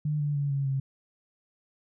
sine tone with pitch steps, 150.1 / 146.25 / 142.5 / 138.84 / 135.28 Hz, D3 / D3 / C#3 / C#3 / C#3, +38 / -7 / +48 / +3 / -42 cents, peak -25 dBFS, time 0.05-0.8 s, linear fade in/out 5 ms, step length 150 ms, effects none

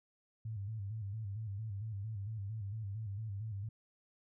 sine tone with vibrato, 104.6 Hz, G#2, 13 cents sharp, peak -38 dBFS, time 0.45-3.69 s, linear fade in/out 5 ms, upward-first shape square, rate 4.4 Hz, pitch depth 97 cents each way, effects none

